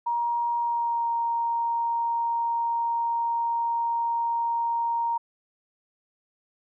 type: tone with pitch glide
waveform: sine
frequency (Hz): 945 to 932.5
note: A#5 to A#5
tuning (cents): +23 to 0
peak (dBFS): -23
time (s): 0.06-5.18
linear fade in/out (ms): 10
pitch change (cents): -23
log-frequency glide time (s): 0.56-1.1
effects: none